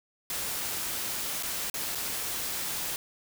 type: noise with dropouts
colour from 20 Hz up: white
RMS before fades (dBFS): -33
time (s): 0.3-2.96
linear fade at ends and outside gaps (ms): 1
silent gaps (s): 1.426-1.432 / 1.699-1.741 / 1.95-1.954
effects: none